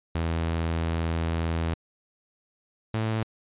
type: tone pair in turn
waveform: sawtooth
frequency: 82.41 / 110.61 Hz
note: E2 / A2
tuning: 0 / +10 cents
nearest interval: perfect fourth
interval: 510 cents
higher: second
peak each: -21 dBFS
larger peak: neither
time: 0.15-1.74 / 2.94-3.23 s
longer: first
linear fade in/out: 0 ms
effects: resampled to 8000 Hz